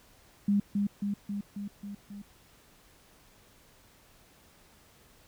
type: tone with echo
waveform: sine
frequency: 202.5 Hz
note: G#3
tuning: 43 cents flat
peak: -22 dBFS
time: 0.48-0.6 s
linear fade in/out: 5 ms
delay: 270 ms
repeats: 6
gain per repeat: -3 dB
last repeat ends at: 2.22 s
effects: pink hiss -60 dBFS RMS until 5.27 s